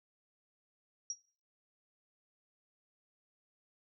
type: tone with exponential decay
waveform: sine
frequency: 5690 Hz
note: F8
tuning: 31 cents sharp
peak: -32 dBFS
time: 1.1-1.19 s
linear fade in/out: 2 ms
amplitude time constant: 18 ms
effects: noise-tail reverb RT60 0.4 s tail -17 dB re dry